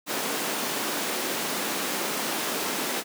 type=high-pass noise; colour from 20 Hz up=pink; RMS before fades=-29 dBFS; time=0.06-3.04 s; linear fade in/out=50 ms; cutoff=220 Hz; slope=24 dB/octave; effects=none